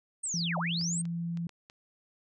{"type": "linear two-way sweep", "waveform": "sine", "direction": "down then up", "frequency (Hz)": [8690, 550, 8690], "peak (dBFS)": -31, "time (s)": [0.23, 1.02], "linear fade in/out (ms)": 10, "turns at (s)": 0.58}
{"type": "tone with vibrato", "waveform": "sine", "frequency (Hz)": 169.5, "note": "E3", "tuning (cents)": 49, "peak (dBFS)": -31, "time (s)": [0.34, 1.47], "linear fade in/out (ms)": 2, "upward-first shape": "sine", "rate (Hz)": 20, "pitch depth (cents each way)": 8}
{"type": "clicks", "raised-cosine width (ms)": 0.2, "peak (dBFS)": -33, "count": 5, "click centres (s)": [0.813, 1.054, 1.373, 1.493, 1.699]}
{"effects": []}